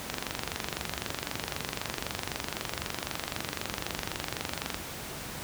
click train, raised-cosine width 0.2 ms, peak -13 dBFS, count 112, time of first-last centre 0.1-4.744 s, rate 23.9 Hz, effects pink hiss -39 dBFS RMS until 5.43 s + high-pass 60 Hz 12 dB/octave

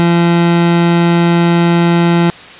30% pulse tone, 170.9 Hz, F3, 37 cents flat, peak -5 dBFS, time 0-2.3 s, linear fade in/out 0 ms, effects white hiss -33 dBFS RMS until 2.59 s + resampled to 8000 Hz

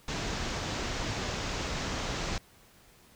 pink low-pass noise, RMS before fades -34 dBFS, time 0.08-2.38 s, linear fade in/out 2 ms, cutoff 7000 Hz, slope 48 dB/octave, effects pink hiss -59 dBFS RMS until 3.15 s

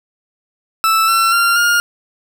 40% pulse tone with pitch steps, 1318.5 / 1350.1 / 1382.5 / 1415.6 Hz, E6 / E6 / F6 / F6, 0 / +41 / -18 / +23 cents, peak -10 dBFS, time 0.84-1.8 s, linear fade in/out 0 ms, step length 240 ms, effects none

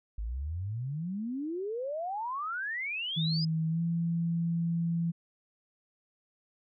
sine exponential sweep, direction up, 50.3 to 5090 Hz, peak -32 dBFS, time 0.18-3.45 s, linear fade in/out 5 ms
sine tone with pitch glide, 160.5 to 168.19 Hz, E3 to E3, -46 to +35 cents, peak -27 dBFS, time 3.16-5.12 s, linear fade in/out 20 ms, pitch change +81 cents, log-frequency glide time 3.69-3.81 s
effects none

